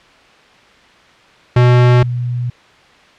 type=tone pair in turn; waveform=square / sine; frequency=123.1 / 122.25 Hz; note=B2 / B2; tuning=-5 / -17 cents; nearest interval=unison; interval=12 cents; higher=first; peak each=-7 / -16 dBFS; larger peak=first; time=1.56-2.03 / 2.03-2.5 s; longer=neither; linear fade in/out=5 ms; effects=white hiss -45 dBFS RMS until 3.18 s + low-pass 3000 Hz 12 dB/octave